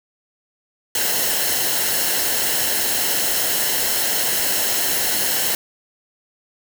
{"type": "noise with comb filter", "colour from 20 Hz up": "white", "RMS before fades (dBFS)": -20, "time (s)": [0.95, 5.55], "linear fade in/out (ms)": 2, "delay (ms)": 0.84, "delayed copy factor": -0.55, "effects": []}